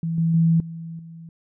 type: tone with level steps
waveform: sine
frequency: 164.81 Hz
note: E3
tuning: in tune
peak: -22 / -17 / -14 / -31 / -37 dBFS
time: 0.03-1.29 s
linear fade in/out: 2 ms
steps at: 0.18 / 0.34 / 0.6 / 0.99 s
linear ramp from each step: 2 ms
effects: none